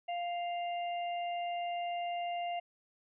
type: harmonic tone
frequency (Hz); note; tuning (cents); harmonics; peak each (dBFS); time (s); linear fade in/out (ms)
698.5; F5; 0; 1 / 3 / 4; -34 / -48 / -46; 0.08-2.6; 10
effects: none